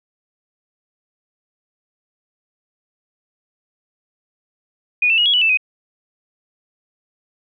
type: tone with pitch steps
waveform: sine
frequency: 2462 / 2669 / 2890 / 3334 / 2958 / 2647 / 2512 Hz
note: D#7 / E7 / F#7 / G#7 / F#7 / E7 / D#7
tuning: -19 / +21 / -41 / +6 / -1 / +7 / +16 cents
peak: -12 dBFS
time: 5.02-5.573 s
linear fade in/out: 5 ms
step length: 79 ms
effects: none